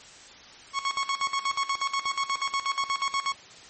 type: tone with tremolo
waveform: sawtooth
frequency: 1102 Hz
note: C#6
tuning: 11 cents flat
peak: -20 dBFS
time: 0.73-3.35 s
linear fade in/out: 50 ms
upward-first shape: square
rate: 8.3 Hz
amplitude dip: 80%
effects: white hiss -48 dBFS RMS until 3.69 s + MP3 32 kbps